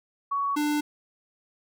sine / square tone pair in turn, 1121 / 296.9 Hz, C#6 / D4, +19 / +19 cents, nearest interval octave + major seventh, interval 2300 cents, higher first, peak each -24 dBFS, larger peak neither, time 0.31-0.56 / 0.56-0.81 s, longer neither, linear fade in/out 10 ms, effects none

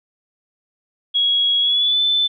sine tone with pitch glide, 3322 to 3520 Hz, G#7 to A7, 0 to 0 cents, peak -14 dBFS, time 1.14-2.28 s, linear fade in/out 20 ms, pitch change +100 cents, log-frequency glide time 1.6-2.01 s, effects none

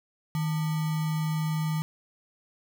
sine tone with sample-and-hold, 156.7 Hz, D#3, 13 cents sharp, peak -25 dBFS, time 0.35-1.82 s, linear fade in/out 0 ms, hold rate 1050 Hz, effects none

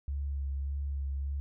sine tone with vibrato, 69.6 Hz, C#2, 8 cents sharp, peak -31 dBFS, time 0.08-1.4 s, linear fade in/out 0 ms, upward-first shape sine, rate 1.7 Hz, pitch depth 23 cents each way, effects none

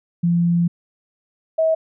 sine tone pair in turn, 171.7 / 642.5 Hz, F3 / E5, -29 / -45 cents, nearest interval octave + major seventh, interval 2284 cents, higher second, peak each -14 dBFS, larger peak neither, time 0.23-0.68 / 1.58-1.75 s, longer first, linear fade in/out 10 ms, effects none

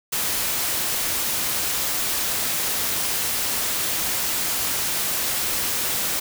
white noise, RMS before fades -24 dBFS, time 0.12-6.2 s, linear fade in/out 10 ms, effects none

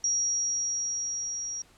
sine tone with level ramp, 5680 Hz, F8, 28 cents sharp, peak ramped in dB -23 to -32 dBFS, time 0.04-1.62 s, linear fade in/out 2 ms, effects pink hiss -59 dBFS RMS until 1.77 s + low-pass 10000 Hz 12 dB/octave

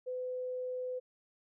sine tone, 505 Hz, B4, 39 cents sharp, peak -35 dBFS, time 0.06-1 s, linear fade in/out 20 ms, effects none

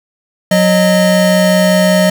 square tone pair together, 183.56 / 616 Hz, F#3 / D#5, -14 / -17 cents, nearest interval octave + major sixth, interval 2097 cents, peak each -11 dBFS, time 0.51-2.1 s, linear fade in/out 5 ms, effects none

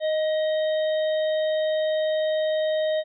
harmonic tone with a mistuned harmonic, 622.3 Hz, D#5, in tune, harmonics 1 / 3 / 5 / 6, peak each -21 / -37 / -41 / -37 dBFS, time 0-3.04 s, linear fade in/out 50 ms, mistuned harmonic 3, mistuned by +25 cents, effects none

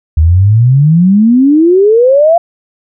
sine exponential sweep, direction up, 75.1 to 698.5 Hz, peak -3 dBFS, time 0.17-2.38 s, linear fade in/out 5 ms, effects none

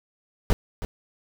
brown noise with echo, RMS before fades -18 dBFS, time 0.5-0.53 s, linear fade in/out 0 ms, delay 320 ms, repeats 1, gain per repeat -12 dB, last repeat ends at 0.85 s, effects none

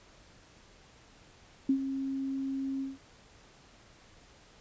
sine tone with ADSR envelope, 270 Hz, C#4, 45 cents flat, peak -21 dBFS, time 1.69-2.98 s, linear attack 5 ms, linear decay 83 ms, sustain -10 dB, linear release 170 ms, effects pink hiss -58 dBFS RMS until 4.6 s + resampled to 16000 Hz

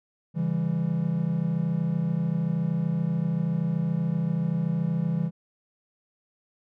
triangle chord, C# diminished, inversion none, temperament just, 138.59 / 166.31 / 199.57 Hz, C#3 / E3 / G3, 0 / +16 / +31 cents, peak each -29 / -23 / -29 dBFS, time 0.34-5.31 s, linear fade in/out 50 ms, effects none

